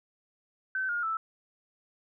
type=tone with pitch steps; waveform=sine; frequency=1533 / 1422.1 / 1319.2 Hz; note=G6 / F6 / E6; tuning=-39 / +31 / +1 cents; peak=-28 dBFS; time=0.75-1.17 s; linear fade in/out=2 ms; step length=140 ms; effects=none